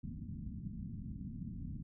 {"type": "low-pass noise", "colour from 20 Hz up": "white", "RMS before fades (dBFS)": -44, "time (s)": [0.03, 1.83], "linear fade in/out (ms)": 10, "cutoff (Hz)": 240, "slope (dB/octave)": 48, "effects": []}